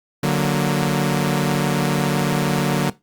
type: chord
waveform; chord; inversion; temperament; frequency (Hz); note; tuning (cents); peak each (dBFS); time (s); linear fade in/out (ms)
sawtooth; D augmented; none; equal; 146.83 / 185 / 233.1; D3 / F#3 / A#3; 0 / 0 / 0; -16 / -17 / -20; 0.23-2.9; 5
effects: noise-tail reverb RT60 0.2 s tail -18 dB re dry + Opus 48 kbps